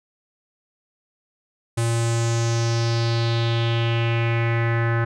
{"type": "tone with low-pass filter sweep", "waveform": "square", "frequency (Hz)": 116.1, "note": "A#2", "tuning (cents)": -7, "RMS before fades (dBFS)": -21, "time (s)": [1.77, 5.05], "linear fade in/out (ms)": 10, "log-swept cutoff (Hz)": [9300, 1600], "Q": 3.6, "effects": []}